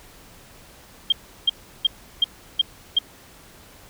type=tone bursts; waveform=sine; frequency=3200 Hz; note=G7; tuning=35 cents sharp; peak=-13 dBFS; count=6; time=1.1-2.988 s; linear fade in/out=5 ms; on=23 ms; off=350 ms; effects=pink hiss -48 dBFS RMS until 3.89 s